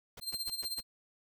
pink noise bursts, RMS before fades -48 dBFS, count 5, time 0.17-0.805 s, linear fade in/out 5 ms, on 31 ms, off 120 ms
sawtooth tone with tremolo, 4164 Hz, C8, 9 cents flat, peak -30 dBFS, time 0.21-0.83 s, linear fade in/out 50 ms, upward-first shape sine, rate 16 Hz, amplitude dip 75%
effects none

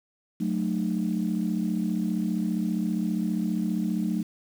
sine chord, D# diminished, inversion first, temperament equal with one note detuned, 185 / 220 / 304.4 Hz, F#3 / A3 / D#4, 0 / 0 / -38 cents, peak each -27 / -27 / -31 dBFS, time 0.4-4.23 s, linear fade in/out 10 ms, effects tanh soft clip ceiling -16 dBFS + 8-bit

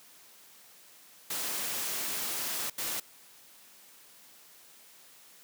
white noise bursts at uneven times, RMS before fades -34 dBFS, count 2, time 1.3-2.7 / 2.78-3 s, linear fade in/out 5 ms, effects white hiss -56 dBFS RMS until 5.43 s + high-pass 150 Hz 12 dB/octave

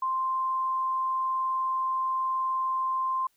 sine tone, 1046.5 Hz, C6, in tune, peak -25 dBFS, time 0.02-3.27 s, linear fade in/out 5 ms, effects white hiss -70 dBFS RMS until 3.36 s

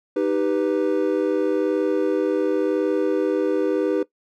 triangle chord, Eb augmented, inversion none, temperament equal, 311.1 / 392 / 493.9 Hz, Eb4 / G4 / B4, 0 / 0 / 0 cents, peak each -21 dBFS, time 0.16-4.03 s, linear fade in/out 5 ms, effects noise-tail reverb RT60 0.1 s tail -18 dB re dry

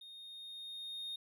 triangle tone with level ramp, 3696 Hz, A#7, 16 cents flat, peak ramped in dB -49 to -38 dBFS, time 0.01-1.16 s, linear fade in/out 5 ms, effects none

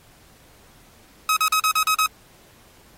sawtooth tone bursts, 1273 Hz, D#6, 39 cents sharp, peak -13 dBFS, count 7, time 1.29-2.062 s, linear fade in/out 2 ms, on 76 ms, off 40 ms, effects pink hiss -53 dBFS RMS until 2.97 s + AAC 48 kbps

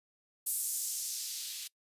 violet noise with band-pass filter sweep, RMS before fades -37 dBFS, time 0.46-1.68 s, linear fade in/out 10 ms, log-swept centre 10000 to 3200 Hz, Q 1.4, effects noise-tail reverb RT60 0.1 s tail -23 dB re dry + resampled to 32000 Hz

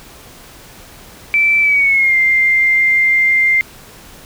sine tone with pitch glide, 2328 to 2098 Hz, D7 to C7, -16 to +4 cents, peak -9 dBFS, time 1.34-3.61 s, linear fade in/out 0 ms, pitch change -180 cents, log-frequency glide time 1.61-2.16 s, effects pink hiss -39 dBFS RMS until 4.25 s

